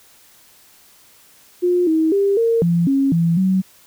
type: tone with pitch steps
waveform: sine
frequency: 356 / 318.9 / 397.9 / 459.5 / 170.7 / 273.2 / 167.6 / 188.4 Hz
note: F4 / D#4 / G4 / A#4 / F3 / C#4 / E3 / F#3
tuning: +33 / +43 / +26 / -25 / -39 / -25 / +29 / +32 cents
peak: -13 dBFS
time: 1.62-3.62 s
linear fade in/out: 20 ms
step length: 250 ms
effects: white hiss -50 dBFS RMS until 3.86 s